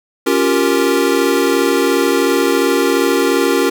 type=chord; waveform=square; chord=G half-diminished seventh; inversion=second; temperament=equal; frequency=277.2 / 349.2 / 392 / 466.2 Hz; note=Db4 / F4 / G4 / Bb4; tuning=0 / 0 / 0 / 0 cents; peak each=-18 dBFS; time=0.26-3.7 s; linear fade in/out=10 ms; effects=none